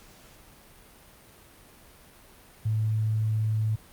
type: tone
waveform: sine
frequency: 109.1 Hz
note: A2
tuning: 14 cents flat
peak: -23 dBFS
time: 2.65-3.76 s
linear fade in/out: 10 ms
effects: pink hiss -53 dBFS RMS until 3.92 s + Opus 48 kbps